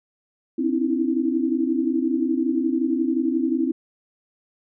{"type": "tone cluster", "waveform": "sine", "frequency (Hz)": [259, 284.5, 318.5, 330], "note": ["C4", "C#4", "D#4", "E4"], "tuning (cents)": [-17, 45, 41, 2], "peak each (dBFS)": [-23, -28, -26, -24], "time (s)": [0.58, 3.72], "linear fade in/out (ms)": 10, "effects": []}